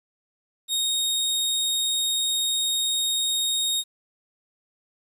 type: tone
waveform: sawtooth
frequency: 3729 Hz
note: A#7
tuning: in tune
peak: -19 dBFS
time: 0.68-3.84 s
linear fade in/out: 50 ms
effects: resampled to 32000 Hz + 9-bit